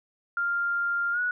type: tone with pitch glide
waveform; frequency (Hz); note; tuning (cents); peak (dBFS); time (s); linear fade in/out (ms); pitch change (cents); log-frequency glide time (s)
sine; 1396.9 to 1465.5; F6 to F#6; 0 to -17; -24; 0.37-1.31; 2; +83; 1.12-1.2
effects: none